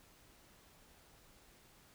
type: silence
effects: pink hiss -64 dBFS RMS until 1.94 s